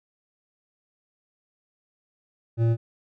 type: tone with hard clipping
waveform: triangle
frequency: 115.1 Hz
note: A#2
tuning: 22 cents flat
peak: -20 dBFS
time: 2.57-2.77 s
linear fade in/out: 50 ms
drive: 13 dB
effects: none